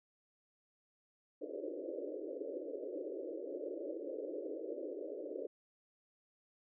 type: band-pass noise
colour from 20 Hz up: white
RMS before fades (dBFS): -43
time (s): 1.41-5.47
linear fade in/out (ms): 5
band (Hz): 290 to 580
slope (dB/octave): 96
effects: none